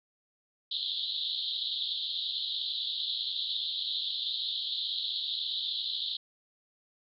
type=band-pass noise; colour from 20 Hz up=pink; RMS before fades=-34 dBFS; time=0.71-6.17 s; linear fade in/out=5 ms; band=3300 to 4200 Hz; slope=96 dB/octave; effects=none